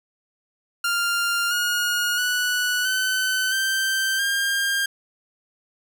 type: tone with pitch steps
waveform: sawtooth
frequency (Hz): 1396.9 / 1436.2 / 1476.5 / 1518.1 / 1560.7 / 1604.6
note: F6 / F6 / F#6 / F#6 / G6 / G6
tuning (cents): 0 / +48 / -4 / +44 / -8 / +40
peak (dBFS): -17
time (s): 0.84-4.86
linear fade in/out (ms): 5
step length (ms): 670
effects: none